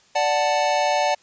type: chord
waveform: square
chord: D major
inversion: none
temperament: equal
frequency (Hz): 587.3 / 740 / 880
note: D5 / F#5 / A5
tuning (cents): 0 / 0 / 0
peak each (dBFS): -23 / -23 / -24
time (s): 0.15-1.15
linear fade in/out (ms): 10
effects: white hiss -56 dBFS RMS until 1.22 s + resampled to 16000 Hz

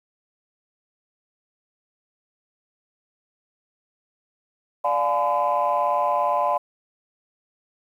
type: chord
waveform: sine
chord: D diminished seventh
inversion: none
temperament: just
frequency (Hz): 587.3 / 704.8 / 845.8 / 1014.9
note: D5 / F5 / Ab5 / Cb6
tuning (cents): 0 / +16 / +31 / +47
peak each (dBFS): -24 / -24 / -25 / -22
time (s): 4.84-6.58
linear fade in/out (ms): 10
effects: tanh soft clip ceiling -12 dBFS + 9-bit

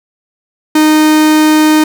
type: tone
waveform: 45% pulse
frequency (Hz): 308.5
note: D#4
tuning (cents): -15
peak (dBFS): -5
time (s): 0.75-1.84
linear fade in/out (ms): 5
effects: none

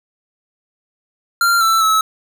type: tone with pitch steps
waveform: square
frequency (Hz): 1384 / 1331 / 1299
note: F6 / E6 / E6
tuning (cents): -16 / +16 / -26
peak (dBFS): -12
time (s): 1.41-2.01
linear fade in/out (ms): 2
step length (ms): 200
effects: none

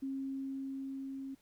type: tone with level ramp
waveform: sine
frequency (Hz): 270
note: C#4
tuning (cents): -45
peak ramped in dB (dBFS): -35 to -40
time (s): 0.02-1.35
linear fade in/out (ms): 10
effects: pink hiss -70 dBFS RMS until 1.41 s

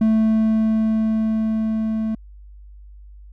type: tone with level ramp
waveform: triangle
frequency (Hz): 220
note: A3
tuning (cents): 0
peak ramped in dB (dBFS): -11 to -18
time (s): 0.01-2.15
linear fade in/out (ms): 5
effects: added 50 Hz sine -39 dBFS peak until 3.32 s

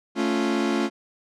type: chord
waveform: 40% pulse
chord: A augmented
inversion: none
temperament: equal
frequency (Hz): 220 / 277.2 / 349.2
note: A3 / C#4 / E#4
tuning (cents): 0 / 0 / 0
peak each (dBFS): -25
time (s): 0.15-0.9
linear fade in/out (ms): 50
effects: low-pass 6000 Hz 12 dB/octave

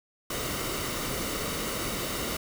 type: noise with comb filter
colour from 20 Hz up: pink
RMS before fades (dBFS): -32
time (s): 0.3-2.37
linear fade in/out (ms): 5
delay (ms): 1.2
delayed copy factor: -0.5
effects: none

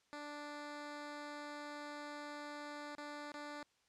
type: tone with dropouts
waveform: 10% pulse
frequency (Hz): 293.7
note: D4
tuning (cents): 0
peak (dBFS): -37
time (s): 0.13-3.63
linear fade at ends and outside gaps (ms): 0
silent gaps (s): 2.952-2.981 / 3.319-3.341
effects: white hiss -75 dBFS RMS until 3.88 s + low-pass 6000 Hz 12 dB/octave

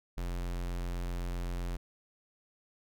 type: tone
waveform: square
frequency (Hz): 43.89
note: F1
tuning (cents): +9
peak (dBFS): -34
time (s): 0.17-1.77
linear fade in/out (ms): 10
effects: none

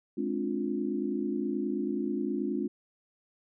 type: chord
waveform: sine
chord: D half-diminished seventh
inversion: second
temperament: just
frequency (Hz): 211.4 / 264.3 / 293.7 / 352.4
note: Ab3 / C4 / D4 / F4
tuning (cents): +31 / +18 / 0 / +16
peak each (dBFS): -34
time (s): 0.17-2.68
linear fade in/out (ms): 10
effects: none

